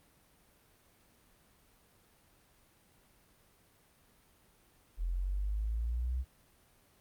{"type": "linear sweep", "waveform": "sine", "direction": "up", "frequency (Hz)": [41.3, 64.7], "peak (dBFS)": -31, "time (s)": [4.97, 6.25], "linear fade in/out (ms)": 50, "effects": ["pink hiss -66 dBFS RMS until 7 s", "Opus 32 kbps"]}